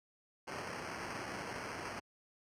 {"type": "noise with sample-and-hold", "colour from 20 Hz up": "violet", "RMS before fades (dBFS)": -43, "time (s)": [0.47, 2], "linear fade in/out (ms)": 10, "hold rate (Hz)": 3675, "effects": ["high-pass 80 Hz 12 dB/octave", "low-pass 8000 Hz 12 dB/octave"]}